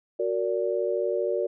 sine chord, Gb augmented, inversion none, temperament just, 370 / 462.5 / 578.1 Hz, Gb4 / Bb4 / D5, 0 / -14 / -27 cents, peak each -28 dBFS, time 0.19-1.47 s, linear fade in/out 10 ms, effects none

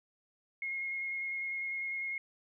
sine tone with vibrato, 2153 Hz, C7, 49 cents sharp, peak -34 dBFS, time 0.62-2.18 s, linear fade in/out 2 ms, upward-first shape square, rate 10 Hz, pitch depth 10 cents each way, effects none

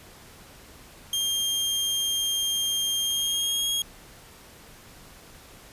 sawtooth tone with pitch glide, 3203 to 3276 Hz, G7 to G#7, +37 to -24 cents, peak -21 dBFS, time 1.13-3.82 s, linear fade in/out 2 ms, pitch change +39 cents, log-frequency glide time 3.01-3.7 s, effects pink hiss -49 dBFS RMS until 5.72 s + resampled to 32000 Hz

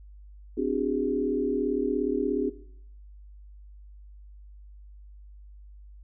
sine tone cluster, 259.2 / 295.8 / 371.8 / 409.1 Hz, C4 / D4 / F#4 / G#4, -16 / +13 / +8 / -26 cents, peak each -30 dBFS, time 0.57-2.5 s, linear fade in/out 10 ms, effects noise-tail reverb RT60 0.7 s tail -19 dB re dry + added 50 Hz sine -45 dBFS peak until 6.03 s

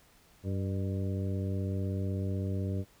harmonic tone with a mistuned harmonic, 96 Hz, G2, 36 cents flat, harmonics 1 / 2 / 3 / 4 / 5 / 6, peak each -31 / -37 / -41 / -43 / -45 / -47 dBFS, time 0.43-2.85 s, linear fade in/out 50 ms, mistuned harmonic 6, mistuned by +71 cents, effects pink hiss -62 dBFS RMS until 3 s

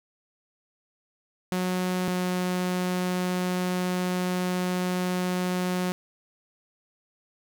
sawtooth tone pair in turn, 182.7 / 181.44 Hz, F#3 / F#3, -22 / -34 cents, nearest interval unison, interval 12 cents, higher first, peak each -21 dBFS, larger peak neither, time 1.52-2.08 / 2.08-5.92 s, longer second, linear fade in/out 0 ms, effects none

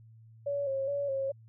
sine tone with vibrato, 554 Hz, C#5, 1 cent flat, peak -29 dBFS, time 0.46-1.32 s, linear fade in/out 10 ms, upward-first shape square, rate 2.4 Hz, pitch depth 42 cents each way, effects added 112 Hz sine -52 dBFS peak until 1.48 s

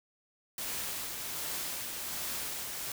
white noise with tremolo, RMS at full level -36 dBFS, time 0.58-2.92 s, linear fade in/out 2 ms, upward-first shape triangle, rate 1.3 Hz, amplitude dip 35%, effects none

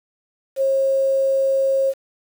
sine tone, 540 Hz, C#5, 45 cents flat, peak -15 dBFS, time 0.56-1.94 s, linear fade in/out 50 ms, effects 7-bit

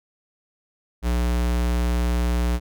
square tone, 60 Hz, B1, 49 cents flat, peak -20 dBFS, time 1.02-2.6 s, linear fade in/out 50 ms, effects none

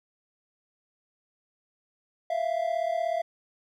triangle tone pair together, 657.5 / 694 Hz, E5 / F5, -5 / -11 cents, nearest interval minor second, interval 94 cents, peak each -26 / -27 dBFS, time 2.3-3.22 s, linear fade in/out 5 ms, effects none

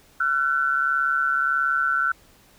sine tone pair together, 1358.4 / 1500 Hz, F6 / F#6, -48 / +23 cents, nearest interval major second, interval 171 cents, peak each -22 dBFS, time 0.2-2.12 s, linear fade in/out 5 ms, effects pink hiss -55 dBFS RMS until 2.58 s

